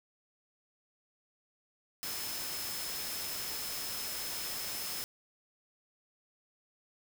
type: tone in noise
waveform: sine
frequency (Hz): 5200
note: E8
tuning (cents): -24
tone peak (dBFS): -43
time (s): 2.03-5.04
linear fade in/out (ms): 0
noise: white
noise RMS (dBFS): -39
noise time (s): 2.03-5.04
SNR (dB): -7
effects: none